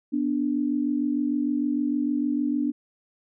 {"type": "tone pair together", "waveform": "sine", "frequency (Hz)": [246.3, 292.9], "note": ["B3", "D4"], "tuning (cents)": [-5, -5], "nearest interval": "minor third", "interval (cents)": 300, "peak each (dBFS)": [-26, -24], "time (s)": [0.12, 2.72], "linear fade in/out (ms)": 20, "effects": []}